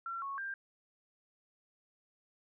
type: tone with pitch steps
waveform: sine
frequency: 1360 / 1104 / 1588 Hz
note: F6 / C#6 / G6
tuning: -46 / -7 / +22 cents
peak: -37 dBFS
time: 0.06-0.54 s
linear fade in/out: 2 ms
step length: 160 ms
effects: none